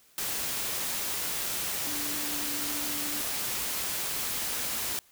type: tone in noise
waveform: sine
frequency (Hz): 293.2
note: D4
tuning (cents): -3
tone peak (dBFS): -40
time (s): 1.87-3.21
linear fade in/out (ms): 0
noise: white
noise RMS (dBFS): -32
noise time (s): 0.18-4.99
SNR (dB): -11
effects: white hiss -61 dBFS RMS until 5.11 s